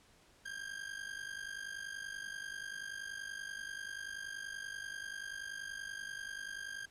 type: ring-modulated tone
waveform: 40% pulse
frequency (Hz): 1600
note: G6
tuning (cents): +35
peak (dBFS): -38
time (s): 0.45-6.86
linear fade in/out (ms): 10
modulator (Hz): 25.2
effects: pink hiss -65 dBFS RMS until 6.9 s + low-pass 10000 Hz 12 dB/octave